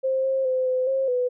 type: tone with pitch steps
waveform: sine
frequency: 527 / 532 / 515 / 511 / 534 / 497.1 Hz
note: C5 / C5 / C5 / C5 / C5 / B4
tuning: +12 / +29 / -28 / -41 / +35 / +11 cents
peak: -20 dBFS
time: 0.03-1.29 s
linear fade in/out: 20 ms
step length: 210 ms
effects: none